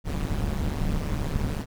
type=noise with amplitude modulation; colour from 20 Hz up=brown; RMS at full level=-23 dBFS; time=0.04-1.66 s; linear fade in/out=50 ms; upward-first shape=sine; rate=148 Hz; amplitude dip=95%; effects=none